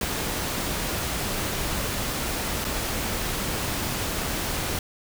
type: noise with dropouts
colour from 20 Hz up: pink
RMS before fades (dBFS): -28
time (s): 0.01-4.79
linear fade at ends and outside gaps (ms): 2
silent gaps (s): 2.644-2.649
effects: none